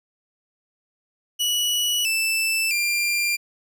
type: tone with pitch steps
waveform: sawtooth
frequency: 2937 / 2647 / 2386 Hz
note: F#7 / E7 / D7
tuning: -13 / +7 / +27 cents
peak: -17 dBFS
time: 1.39-3.37 s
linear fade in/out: 20 ms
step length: 660 ms
effects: none